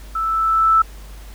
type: tone with level ramp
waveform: sine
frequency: 1318.5 Hz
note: E6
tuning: in tune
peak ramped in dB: -19 to -9 dBFS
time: 0.15-0.82 s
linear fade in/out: 5 ms
effects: added 50 Hz sine -34 dBFS peak until 1.34 s + pink hiss -45 dBFS RMS until 1.34 s